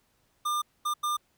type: tone bursts at uneven times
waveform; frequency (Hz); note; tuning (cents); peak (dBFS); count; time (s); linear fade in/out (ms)
square; 1200; D6; +37; -27; 3; 0.45-0.62 / 0.85-0.94 / 1.03-1.17; 10
effects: pink hiss -70 dBFS RMS until 1.37 s